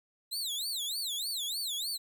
sawtooth tone with vibrato, 3890 Hz, B7, 27 cents flat, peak -30 dBFS, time 0.31-1.98 s, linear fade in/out 20 ms, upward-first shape sine, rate 3.3 Hz, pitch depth 280 cents each way, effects none

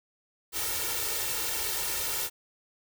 white noise with comb filter, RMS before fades -31 dBFS, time 0.52-2.3 s, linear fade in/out 50 ms, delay 2.2 ms, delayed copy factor +0.75, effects none

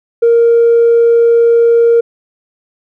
triangle tone with tanh clipping, 466.2 Hz, A#4, in tune, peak -5 dBFS, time 0.22-2.01 s, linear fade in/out 10 ms, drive 5 dB, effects none

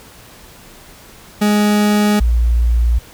40% pulse / sine tone pair in turn, 208.4 / 58.48 Hz, G#3 / A#1, +6 / +6 cents, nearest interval octave + minor seventh, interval 2200 cents, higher first, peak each -10 dBFS, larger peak neither, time 1.41-2.2 / 2.2-2.99 s, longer neither, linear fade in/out 10 ms, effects pink hiss -41 dBFS RMS until 3.13 s

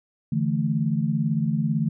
sine chord, D suspended second, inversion none, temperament equal, 146.83 / 164.81 / 220 Hz, D3 / E3 / A3, 0 / 0 / 0 cents, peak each -25 dBFS, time 0.32-1.89 s, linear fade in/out 5 ms, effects none

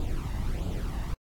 brown noise with flanger, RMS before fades -30 dBFS, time 0-1.14 s, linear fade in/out 2 ms, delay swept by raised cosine 0.26 to 1.09 ms, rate 1.5 Hz, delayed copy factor +0.65, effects AAC 64 kbps

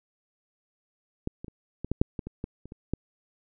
clicks, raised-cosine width 3 ms, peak -16 / -25 / -29 / -20 / -14 / -6 / -19 / -23 / -19 / -30 / -28 / -14 dBFS, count 12, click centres 1.274 / 1.445 / 1.482 / 1.846 / 1.916 / 2.015 / 2.192 / 2.27 / 2.441 / 2.656 / 2.721 / 2.936 s, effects none

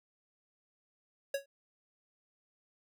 square tone with exponential decay, 554.4 Hz, C#5, in tune, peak -29 dBFS, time 1.34-1.46 s, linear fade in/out 5 ms, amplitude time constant 25 ms, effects none

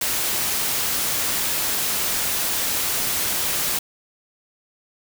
white noise, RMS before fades -23 dBFS, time 0.01-3.79 s, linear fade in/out 5 ms, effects none

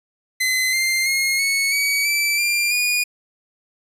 sawtooth tone with pitch steps, 2041 / 2095 / 2150 / 2207 / 2265 / 2324 / 2385 / 2448 Hz, C7 / C7 / C7 / C#7 / C#7 / D7 / D7 / D#7, -44 / +2 / +47 / -8 / +37 / -19 / +26 / -29 cents, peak -14 dBFS, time 0.4-3.04 s, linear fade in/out 10 ms, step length 330 ms, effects resampled to 32000 Hz

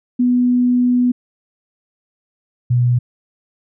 sine tone pair in turn, 246.9 / 122.49 Hz, B3 / B2, 0 / -14 cents, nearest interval octave, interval 1214 cents, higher first, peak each -11 dBFS, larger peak neither, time 0.19-1.12 / 2.7-2.99 s, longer first, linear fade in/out 10 ms, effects none

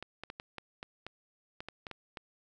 clicks, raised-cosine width 0.3 ms, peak -25 dBFS, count 12, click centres 0.026 / 0.236 / 0.301 / 0.399 / 0.583 / 0.829 / 1.066 / 1.605 / 1.686 / 1.868 / 1.913 / 2.172 s, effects none

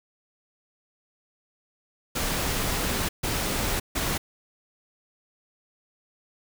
pink noise bursts at uneven times, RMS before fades -27 dBFS, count 3, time 2.15-3.09 / 3.23-3.8 / 3.95-4.18 s, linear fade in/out 10 ms, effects none

